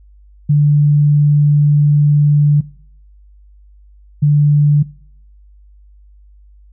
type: tone bursts at uneven times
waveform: sine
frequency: 146.83 Hz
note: D3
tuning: in tune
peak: -7 dBFS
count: 2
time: 0.49-2.61 / 4.22-4.83 s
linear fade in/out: 10 ms
effects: noise-tail reverb RT60 0.6 s tail -21 dB re dry + added 50 Hz sine -41 dBFS peak until 6.72 s